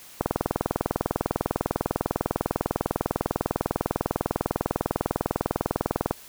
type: click train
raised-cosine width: 1 ms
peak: -8 dBFS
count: 119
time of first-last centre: 0.21-6.11 s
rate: 20 Hz
effects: white hiss -47 dBFS RMS until 6.28 s